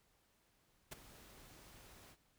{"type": "noise with ADSR envelope", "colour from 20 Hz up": "pink", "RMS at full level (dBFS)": -44, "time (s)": [0.91, 2.17], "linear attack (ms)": 14, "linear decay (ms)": 14, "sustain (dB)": -16, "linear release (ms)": 64, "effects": ["pink hiss -75 dBFS RMS until 2.38 s"]}